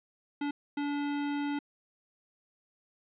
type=tone bursts at uneven times; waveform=square; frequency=288.2 Hz; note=D4; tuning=33 cents flat; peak=-31 dBFS; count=2; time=0.41-0.51 / 0.77-1.59 s; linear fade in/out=5 ms; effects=resampled to 8000 Hz + 12-bit